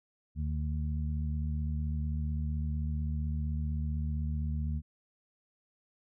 harmonic tone, 75.7 Hz, D#2, 47 cents flat, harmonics 1 / 2 / 3, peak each -31 / -37 / -41 dBFS, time 0.35-4.82 s, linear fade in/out 50 ms, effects none

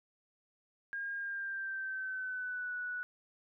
sine tone with pitch glide, 1618 to 1475.2 Hz, G#6 to F#6, -46 to -6 cents, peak -36 dBFS, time 0.93-3.03 s, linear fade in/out 0 ms, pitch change -160 cents, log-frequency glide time 1.16-2.73 s, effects none

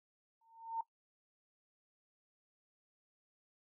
sine tone with exponential growth, 909 Hz, A#5, 44 cents flat, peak -32 dBFS, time 0.41-0.81 s, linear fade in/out 5 ms, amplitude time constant 86 ms, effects noise-tail reverb RT60 0.1 s tail -18 dB re dry

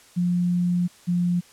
sine tone pair in turn, 176.7 / 175.96 Hz, F3 / F3, +21 / +13 cents, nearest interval unison, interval 8 cents, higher first, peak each -19 dBFS, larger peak neither, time 0.16-0.88 / 1.07-1.41 s, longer first, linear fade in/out 20 ms, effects white hiss -52 dBFS RMS until 1.52 s + low-pass 10000 Hz 12 dB/octave

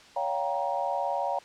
sine chord, G half-diminished seventh, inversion second, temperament just, 564.5 / 705.6 / 784 / 940.8 Hz, Db5 / F5 / G5 / Bb5, +31 / +18 / 0 / +16 cents, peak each -32 dBFS, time 0.16-1.39 s, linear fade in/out 5 ms, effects white hiss -52 dBFS RMS until 1.44 s + low-pass 5000 Hz 12 dB/octave

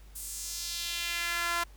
sawtooth tone with high-pass filter sweep, 342.9 Hz, F4, 32 cents flat, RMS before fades -34 dBFS, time 0.15-1.64 s, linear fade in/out 10 ms, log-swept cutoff 10000 to 1100 Hz, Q 1.6, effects added 50 Hz sine -49 dBFS peak until 1.76 s + pink hiss -61 dBFS RMS until 1.76 s

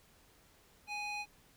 square tone with band-pass filter, 830 Hz, G#5, 1 cent flat, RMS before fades -40 dBFS, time 0.87-1.26 s, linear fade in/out 50 ms, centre 2600 Hz, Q 1.4, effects pink hiss -65 dBFS RMS until 1.56 s

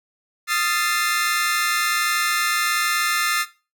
sawtooth chord, F dominant seventh, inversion third, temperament equal with one note detuned, 1244.5 / 1365.8 / 1760 / 2093 Hz, Eb6 / F6 / A6 / C7, 0 / -39 / 0 / 0 cents, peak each -21 dBFS, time 0.47-3.46 s, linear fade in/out 50 ms, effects noise-tail reverb RT60 0.3 s tail -17 dB re dry

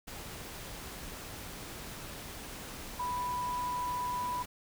sine tone in noise, 987.8 Hz, B5, in tune, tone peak -32 dBFS, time 2.99-4.43 s, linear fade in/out 10 ms, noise pink, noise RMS -44 dBFS, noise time 0.07-4.46 s, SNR +9 dB, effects none

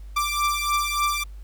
sawtooth beating tone pair, 1174.7 / 1178.1 Hz, D6 / D6, 0 / +5 cents, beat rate 3.4 Hz, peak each -21 / -21 dBFS, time 0.16-1.24 s, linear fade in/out 10 ms, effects added 50 Hz sine -36 dBFS peak until 1.43 s + pink hiss -60 dBFS RMS until 1.43 s

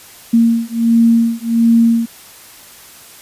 sine beating tone pair, 230.1 / 231.5 Hz, A#3 / A#3, -22 / -12 cents, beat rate 1.4 Hz, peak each -12 dBFS, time 0.33-2.06 s, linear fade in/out 10 ms, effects white hiss -39 dBFS RMS until 3.21 s + resampled to 32000 Hz

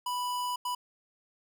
square tone bursts at uneven times, 987.8 Hz, B5, in tune, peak -31 dBFS, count 2, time 0.06-0.56 / 0.65-0.75 s, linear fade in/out 5 ms, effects none

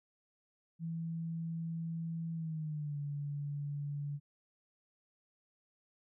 sine tone with pitch glide, 164.81 to 144.31 Hz, E3 to D3, 0 to -30 cents, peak -36 dBFS, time 0.79-4.2 s, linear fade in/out 50 ms, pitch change -230 cents, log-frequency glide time 2.34-2.98 s, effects none

